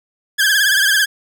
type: tone with vibrato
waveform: sawtooth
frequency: 1631 Hz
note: G#6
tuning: 32 cents flat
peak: -8 dBFS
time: 0.38-1.06 s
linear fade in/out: 20 ms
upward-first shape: triangle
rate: 18 Hz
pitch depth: 110 cents each way
effects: none